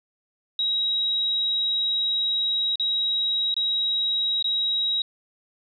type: tone with dropouts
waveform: sine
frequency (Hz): 3830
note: A#7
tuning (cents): +46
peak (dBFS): -21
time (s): 0.59-5.02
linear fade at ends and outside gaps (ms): 2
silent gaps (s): 2.757-2.797 / 3.542-3.565 / 4.426-4.443
effects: none